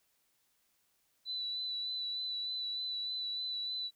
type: tone with vibrato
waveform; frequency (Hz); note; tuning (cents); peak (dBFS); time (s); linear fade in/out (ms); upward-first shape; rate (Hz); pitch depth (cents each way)
sine; 3976; B7; +11; -35; 1.25-3.91; 50; sine; 3.3; 20
effects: white hiss -75 dBFS RMS until 3.95 s